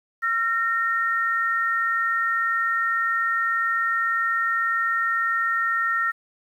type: tone pair together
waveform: sine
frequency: 1360 / 1841.8 Hz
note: F6 / A#6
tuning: -46 / -21 cents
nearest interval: perfect fourth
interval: 525 cents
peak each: -23 dBFS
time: 0.22-6.12 s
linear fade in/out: 20 ms
effects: 9-bit